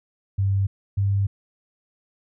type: tone pair in turn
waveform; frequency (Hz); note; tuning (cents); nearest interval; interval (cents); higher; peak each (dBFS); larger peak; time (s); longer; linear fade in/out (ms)
sine; 98 / 99.25; G2 / G2; 0 / +22; unison; 22; second; -18; neither; 0.38-0.67 / 0.97-1.27; second; 10
effects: none